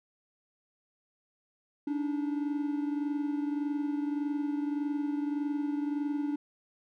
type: tone pair together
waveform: triangle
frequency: 288.5 / 310.2 Hz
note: D4 / D#4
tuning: -31 / -5 cents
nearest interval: minor second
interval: 126 cents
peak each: -28 / -35 dBFS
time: 1.87-6.36 s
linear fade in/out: 5 ms
effects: none